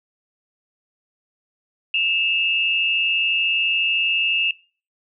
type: tone pair together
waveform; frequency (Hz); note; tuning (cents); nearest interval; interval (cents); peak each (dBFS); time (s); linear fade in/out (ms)
sine; 2637 / 2817; E7 / F7; 0 / +14; minor second; 114; -20; 1.94-4.51; 2
effects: noise-tail reverb RT60 0.4 s tail -23 dB re dry